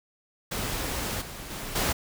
pink noise with level steps, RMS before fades -31 / -40 / -36 / -26 dBFS, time 0.51-1.93 s, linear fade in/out 10 ms, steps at 1.21 / 1.5 / 1.75 s, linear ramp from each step 10 ms, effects none

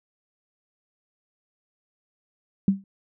sine tone with exponential decay, 195.1 Hz, G3, 8 cents flat, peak -12 dBFS, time 2.68-2.84 s, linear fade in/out 2 ms, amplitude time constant 33 ms, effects none

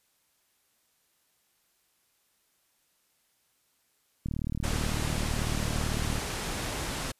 click train, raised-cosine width 5 ms, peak -20 dBFS, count 74, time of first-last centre 4.26-6.181 s, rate 38 Hz
pink low-pass noise, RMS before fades -34 dBFS, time 4.63-7.12 s, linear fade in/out 10 ms, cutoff 11000 Hz, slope 24 dB/octave
effects white hiss -71 dBFS RMS until 7.19 s + resampled to 32000 Hz

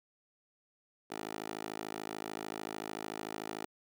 10% pulse tone with high-pass filter, 53.5 Hz, A1, 48 cents flat, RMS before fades -42 dBFS, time 1.1-3.66 s, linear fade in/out 10 ms, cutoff 420 Hz, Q 1.4, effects none

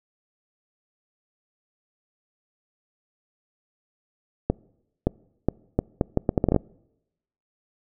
accelerating click train, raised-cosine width 2 ms, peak -6 dBFS, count 13, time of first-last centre 4.5-6.563 s, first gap 570 ms, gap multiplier 0.73, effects noise-tail reverb RT60 0.9 s tail -26 dB re dry

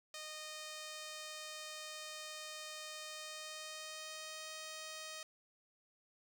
5% pulse tone with pitch glide, 617 to 626 Hz, D#5 to D#5, -15 to +10 cents, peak -34 dBFS, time 0.14-5.23 s, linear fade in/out 2 ms, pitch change +25 cents, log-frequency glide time 3.03-4.53 s, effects none

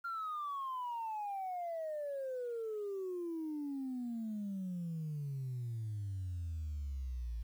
sine exponential sweep, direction down, 1396.9 to 55 Hz, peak -36 dBFS, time 0.04-7.43 s, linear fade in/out 10 ms, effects tanh soft clip ceiling -34 dBFS + 11-bit

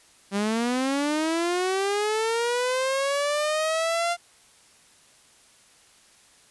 sawtooth linear sweep, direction up, 194.9 to 698.5 Hz, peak -19 dBFS, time 0.31-4.17 s, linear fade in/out 50 ms, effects white hiss -56 dBFS RMS until 6.5 s + resampled to 24000 Hz

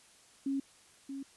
sine tone with echo, 273.7 Hz, C#4, 22 cents flat, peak -30 dBFS, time 0.46-0.6 s, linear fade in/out 5 ms, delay 630 ms, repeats 1, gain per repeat -8 dB, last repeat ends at 1.23 s, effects white hiss -61 dBFS RMS until 1.36 s + resampled to 24000 Hz

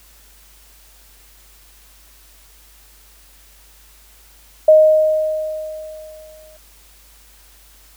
sine tone with exponential decay, 622.3 Hz, D#5, in tune, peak -4 dBFS, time 4.68-6.57 s, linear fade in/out 5 ms, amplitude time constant 410 ms, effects added 50 Hz sine -49 dBFS peak until 7.96 s + white hiss -49 dBFS RMS until 7.96 s

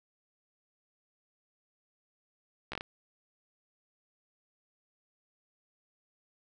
slowing click train, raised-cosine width 0.3 ms, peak -21 dBFS, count 5, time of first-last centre 2.72-2.809 s, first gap 14 ms, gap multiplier 1.32, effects none

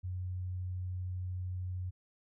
sine tone, 91.3 Hz, F#2, 23 cents flat, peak -35 dBFS, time 0.03-1.91 s, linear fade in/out 20 ms, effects none

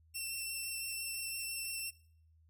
10% pulse tone with vibrato, 2698 Hz, E7, 40 cents sharp, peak -30 dBFS, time 0.14-1.91 s, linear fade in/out 20 ms, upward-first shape sine, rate 5.9 Hz, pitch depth 9 cents each way, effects noise-tail reverb RT60 0.6 s tail -21 dB re dry + added 80 Hz sine -63 dBFS peak until 2.49 s

